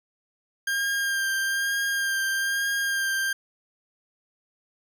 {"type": "tone with vibrato", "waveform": "40% pulse", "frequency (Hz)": 1600, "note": "G6", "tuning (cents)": 35, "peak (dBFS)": -23, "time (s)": [0.67, 3.33], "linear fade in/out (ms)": 5, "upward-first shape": "sine", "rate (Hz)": 1.1, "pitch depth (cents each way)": 21, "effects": []}